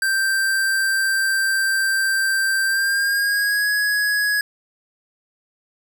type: tone with pitch glide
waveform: square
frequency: 1569 to 1671.9 Hz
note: G6 to G#6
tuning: +1 to +11 cents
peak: -18 dBFS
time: 0.02-4.41 s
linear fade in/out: 2 ms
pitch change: +110 cents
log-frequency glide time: 2.65-3.69 s
effects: none